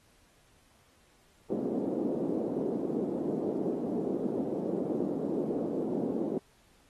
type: band-pass noise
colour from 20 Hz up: white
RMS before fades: -32 dBFS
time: 1.5-6.38 s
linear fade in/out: 2 ms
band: 200 to 430 Hz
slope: 24 dB/octave
effects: pink hiss -65 dBFS RMS until 6.89 s + AAC 32 kbps